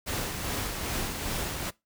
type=noise with tremolo; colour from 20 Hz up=pink; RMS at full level=-31 dBFS; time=0.06-1.71 s; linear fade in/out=20 ms; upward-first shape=sine; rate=2.5 Hz; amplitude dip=35%; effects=noise-tail reverb RT60 0.2 s tail -21 dB re dry